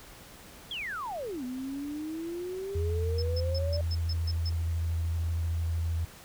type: exponential two-way sweep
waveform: sine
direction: down then up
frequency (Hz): 3433 to 246.9 to 592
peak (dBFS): -33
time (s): 0.71-3.81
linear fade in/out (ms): 2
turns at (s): 1.44
type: tone with vibrato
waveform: sine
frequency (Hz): 83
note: E2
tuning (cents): +12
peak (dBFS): -27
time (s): 2.75-6.05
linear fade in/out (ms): 5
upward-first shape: sine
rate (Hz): 13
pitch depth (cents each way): 20
type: tone bursts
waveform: sine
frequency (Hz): 5230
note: E8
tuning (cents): -15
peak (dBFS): -35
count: 8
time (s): 3.18-4.496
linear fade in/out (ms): 5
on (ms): 42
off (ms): 140
effects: pink hiss -50 dBFS RMS until 6.24 s